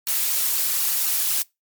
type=noise with flanger; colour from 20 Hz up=blue; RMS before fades=-22 dBFS; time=0.07-1.42 s; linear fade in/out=0 ms; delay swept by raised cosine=0.69 to 5.59 ms; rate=4 Hz; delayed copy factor=+0.75; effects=noise-tail reverb RT60 0.2 s tail -23 dB re dry + MP3 96 kbps

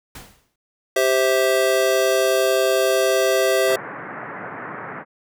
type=noise with exponential decay; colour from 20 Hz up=pink; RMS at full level=-35 dBFS; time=0.15-0.56 s; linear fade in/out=5 ms; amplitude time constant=87 ms
type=chord; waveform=square; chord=C major; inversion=second; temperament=just; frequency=392.4 / 523.3 / 654.1 Hz; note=G4 / C5 / E5; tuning=+2 / 0 / -14 cents; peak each=-21 dBFS; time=0.96-3.76 s; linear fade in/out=5 ms
type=band-pass noise; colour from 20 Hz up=white; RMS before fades=-33 dBFS; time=3.66-5.05 s; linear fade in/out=50 ms; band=110 to 1900 Hz; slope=48 dB/octave
effects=none

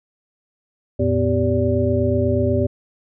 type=tone cluster; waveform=sine; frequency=85.9 / 114.1 / 250.8 / 390.6 / 578 Hz; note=F2 / A#2 / B3 / G4 / D5; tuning=-28 / -37 / +27 / -6 / -28 cents; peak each=-22 dBFS; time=0.99-2.67 s; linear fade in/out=10 ms; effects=none

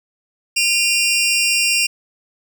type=tone pair together; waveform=20% pulse; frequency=2440 / 2765 Hz; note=D#7 / F7; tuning=-34 / -18 cents; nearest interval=major second; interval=216 cents; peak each=-15 / -11 dBFS; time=0.56-1.87 s; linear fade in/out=10 ms; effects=none

